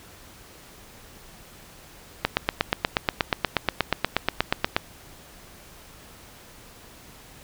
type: click train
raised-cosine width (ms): 0.3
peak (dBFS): -3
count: 22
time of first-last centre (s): 2.25-4.765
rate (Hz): 8.35
effects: pink hiss -48 dBFS RMS until 7.43 s